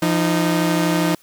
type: tone pair together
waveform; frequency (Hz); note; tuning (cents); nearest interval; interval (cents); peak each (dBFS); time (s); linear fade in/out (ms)
sawtooth; 171.1 / 309.7; F3 / D#4; -35 / -8; minor seventh; 1027; -15 / -15; 0.02-1.15; 5
effects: white hiss -53 dBFS RMS until 1.22 s